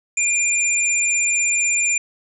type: tone pair together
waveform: sine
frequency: 2400 / 7192 Hz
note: D7 / A8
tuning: +37 / +37 cents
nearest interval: octave + perfect fifth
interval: 1900 cents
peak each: -19 dBFS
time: 0.17-1.98 s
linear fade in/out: 5 ms
effects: none